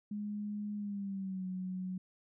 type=tone with pitch glide; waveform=sine; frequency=207.7 to 185.04 Hz; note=G#3 to F#3; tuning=0 to 0 cents; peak=-36 dBFS; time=0.11-1.98 s; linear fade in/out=5 ms; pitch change=-200 cents; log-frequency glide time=0.76-1.46 s; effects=none